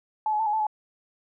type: tone with pitch steps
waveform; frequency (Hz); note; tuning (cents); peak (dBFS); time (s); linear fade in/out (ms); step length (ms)
sine; 864 / 847 / 885 / 837 / 876 / 851; A5 / G#5 / A5 / G#5 / A5 / G#5; -32 / +34 / +10 / +13 / -8 / +42; -22; 0.26-0.668; 2; 68
effects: none